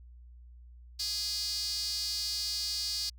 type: tone with high-pass filter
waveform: sawtooth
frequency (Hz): 413.1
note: G#4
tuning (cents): -9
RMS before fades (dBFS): -34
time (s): 0.99-3.1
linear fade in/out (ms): 10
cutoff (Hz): 4700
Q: 7.6
effects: added 60 Hz sine -49 dBFS peak until 3.18 s